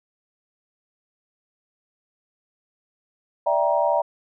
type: chord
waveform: sine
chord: E half-diminished seventh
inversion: third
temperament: equal with one note detuned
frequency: 587.3 / 659.3 / 784 / 942.6 Hz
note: D5 / E5 / G5 / Bb5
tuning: 0 / 0 / 0 / +19 cents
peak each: -22 / -23 / -26 / -23 dBFS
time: 3.46-4.02 s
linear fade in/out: 10 ms
effects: none